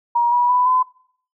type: tone with pitch steps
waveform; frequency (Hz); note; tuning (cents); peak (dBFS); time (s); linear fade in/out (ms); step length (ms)
sine; 950 / 971.1 / 992.6 / 1014.7; A#5 / B5 / B5 / B5; +33 / -29 / +8 / +47; -13; 0.15-0.83; 10; 170
effects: noise-tail reverb RT60 0.6 s tail -23 dB re dry